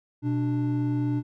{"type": "tone pair together", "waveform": "triangle", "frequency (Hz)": [123.47, 294.3], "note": ["B2", "D4"], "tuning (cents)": [0, 4], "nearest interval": "octave + minor third", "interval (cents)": 1504, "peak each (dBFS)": -24, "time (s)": [0.22, 1.23], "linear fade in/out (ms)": 50, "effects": []}